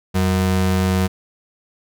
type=ring-modulated tone; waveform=square; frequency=138.59 Hz; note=C#3; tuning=in tune; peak=-13 dBFS; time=0.14-1.08 s; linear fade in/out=20 ms; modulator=51 Hz; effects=none